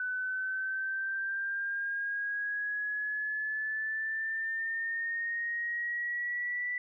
sine exponential sweep, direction up, 1498 to 1973 Hz, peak -31 dBFS, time 0-6.78 s, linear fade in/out 2 ms, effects none

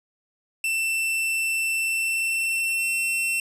45% pulse tone with pitch glide, 2675 to 2700 Hz, E7 to E7, +25 to +41 cents, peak -22 dBFS, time 0.64-3.4 s, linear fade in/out 2 ms, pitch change +16 cents, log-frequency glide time 1.77-2.85 s, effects resampled to 32000 Hz

